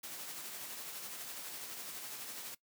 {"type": "noise with tremolo", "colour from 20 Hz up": "white", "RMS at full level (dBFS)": -44, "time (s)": [0.03, 2.55], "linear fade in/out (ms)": 10, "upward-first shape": "sine", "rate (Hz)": 12, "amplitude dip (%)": 30, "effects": ["noise-tail reverb RT60 0.1 s tail -19 dB re dry", "high-pass 150 Hz 12 dB/octave"]}